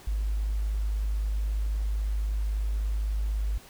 sine tone, 51.91 Hz, G#1, in tune, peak -25 dBFS, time 0.07-3.58 s, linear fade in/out 5 ms, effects pink hiss -51 dBFS RMS until 3.69 s

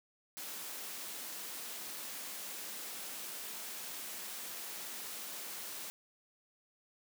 white high-pass noise, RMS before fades -44 dBFS, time 0.37-5.9 s, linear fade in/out 0 ms, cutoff 180 Hz, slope 24 dB/octave, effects none

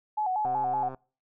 sine tone with vibrato, 795 Hz, G5, 24 cents sharp, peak -25 dBFS, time 0.17-0.89 s, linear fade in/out 10 ms, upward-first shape square, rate 5.3 Hz, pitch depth 120 cents each way
click train, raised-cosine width 1 ms, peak -27 dBFS, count 66, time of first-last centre 0.45-0.946 s, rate 131 Hz
effects noise-tail reverb RT60 0.4 s tail -26 dB re dry

